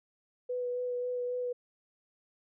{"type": "tone with vibrato", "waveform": "sine", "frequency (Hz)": 493.9, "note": "B4", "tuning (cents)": 0, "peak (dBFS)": -31, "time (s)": [0.49, 1.53], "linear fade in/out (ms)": 10, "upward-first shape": "sine", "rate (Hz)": 3.7, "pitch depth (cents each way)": 13, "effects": []}